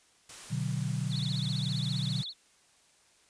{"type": "noise", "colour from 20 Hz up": "white", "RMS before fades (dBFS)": -46, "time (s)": [0.29, 2.24], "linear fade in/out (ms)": 5}
{"type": "chord", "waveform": "sine", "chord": "B minor", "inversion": "none", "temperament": "equal with one note detuned", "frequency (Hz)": [123.47, 148.2, 185], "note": ["B2", "D3", "F#3"], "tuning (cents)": [0, 16, 0], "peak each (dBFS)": [-33, -33, -36], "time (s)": [0.5, 2.23], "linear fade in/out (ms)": 20}
{"type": "tone with vibrato", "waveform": "sine", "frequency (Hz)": 3877, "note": "B7", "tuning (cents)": -33, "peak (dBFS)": -36, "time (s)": [1.09, 2.34], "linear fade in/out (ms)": 50, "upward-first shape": "sine", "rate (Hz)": 15, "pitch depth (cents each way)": 230}
{"effects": ["white hiss -64 dBFS RMS until 3.29 s", "resampled to 22050 Hz"]}